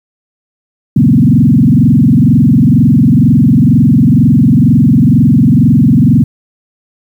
sine tone with frequency modulation, 190 Hz, F#3, 46 cents sharp, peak -3 dBFS, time 0.96-6.24 s, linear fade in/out 5 ms, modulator 22.1 Hz, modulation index 3.3, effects 7-bit

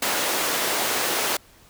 pink high-pass noise, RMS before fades -24 dBFS, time 0.02-1.37 s, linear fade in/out 5 ms, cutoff 410 Hz, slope 12 dB/octave, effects pink hiss -53 dBFS RMS until 1.69 s

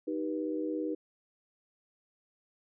sine chord, Eb augmented, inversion none, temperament just, 311.1 / 388.9 / 486.1 Hz, Eb4 / G4 / B4, 0 / -14 / -28 cents, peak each -33 / -38 / -37 dBFS, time 0.07-0.95 s, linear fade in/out 10 ms, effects none

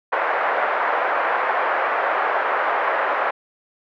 pink band-pass noise, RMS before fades -21 dBFS, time 0.12-3.31 s, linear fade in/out 10 ms, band 560 to 1800 Hz, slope 24 dB/octave, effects none

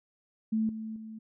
sine tone with level steps, 220 Hz, A3, in tune, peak -25 / -35 / -40 dBFS, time 0.52-1.19 s, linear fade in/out 10 ms, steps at 0.69 / 0.96 s, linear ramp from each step 2 ms, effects none

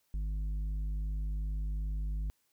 triangle tone with tanh clipping, 51.3 Hz, G#1, 21 cents flat, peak -33 dBFS, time 0.14-2.3 s, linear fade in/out 0 ms, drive 11 dB, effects white hiss -75 dBFS RMS until 2.52 s

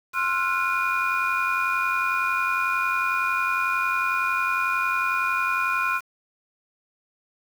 sine tone cluster, 1053 / 1361 / 1452 / 2440 Hz, C6 / F6 / F#6 / D#7, +11 / -45 / -33 / -34 cents, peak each -26 dBFS, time 0.13-6.01 s, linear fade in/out 50 ms, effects tanh soft clip ceiling -14 dBFS + 7-bit

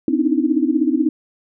sine tone cluster, 254.9 / 291.5 / 307.6 / 323.8 Hz, C4 / D4 / D#4 / E4, -45 / -13 / -20 / -31 cents, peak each -20 dBFS, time 0.08-1.09 s, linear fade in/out 2 ms, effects none

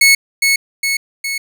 sawtooth tone with echo, 2200 Hz, C#7, 14 cents flat, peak -3 dBFS, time 0.01-0.15 s, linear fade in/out 5 ms, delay 410 ms, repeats 3, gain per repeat -4 dB, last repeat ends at 1.38 s, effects none

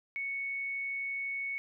sine tone, 2217 Hz, C#7, in tune, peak -33 dBFS, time 0.16-1.58 s, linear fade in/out 0 ms, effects none

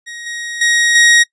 sawtooth tone with level steps, 1885 Hz, A#6, 19 cents sharp, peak -24 / -19 / -7 / -3 dBFS, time 0.06-1.24 s, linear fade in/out 20 ms, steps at 0.26 / 0.61 / 0.95 s, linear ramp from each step 5 ms, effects noise-tail reverb RT60 0.1 s tail -23 dB re dry + resampled to 22050 Hz

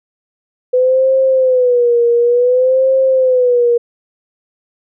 sine tone with vibrato, 500 Hz, B4, 21 cents sharp, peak -8 dBFS, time 0.73-3.78 s, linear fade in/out 10 ms, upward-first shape sine, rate 0.56 Hz, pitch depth 99 cents each way, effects none

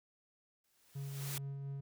white noise with exponential growth, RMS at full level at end -40 dBFS, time 0.64-1.38 s, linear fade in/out 2 ms, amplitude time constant 160 ms
triangle tone with tremolo, 138.59 Hz, C#3, in tune, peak -37 dBFS, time 0.95-1.81 s, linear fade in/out 10 ms, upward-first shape sine, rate 4.3 Hz, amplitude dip 25%
effects none

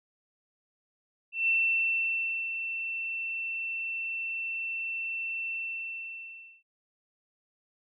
sine tone with ADSR envelope, 2688 Hz, E7, 33 cents sharp, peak -22 dBFS, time 1.32-6.63 s, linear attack 160 ms, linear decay 1000 ms, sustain -9 dB, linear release 1100 ms, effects none

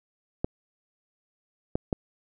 clicks, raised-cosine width 2 ms, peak -12 dBFS, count 3, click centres 0.445 / 1.755 / 1.928 s, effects none

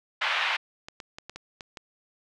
white band-pass noise, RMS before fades -27 dBFS, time 0.21-0.57 s, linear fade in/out 10 ms, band 800 to 3000 Hz, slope 24 dB/octave
clicks, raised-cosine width 0.2 ms, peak -22 dBFS, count 7, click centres 0.885 / 1.002 / 1.185 / 1.296 / 1.36 / 1.608 / 1.772 s
effects none

